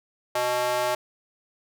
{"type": "tone with high-pass filter", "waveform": "square", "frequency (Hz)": 123.8, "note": "B2", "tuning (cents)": 5, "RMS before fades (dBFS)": -25, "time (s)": [0.35, 0.95], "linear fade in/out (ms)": 5, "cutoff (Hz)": 670, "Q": 2.3, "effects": []}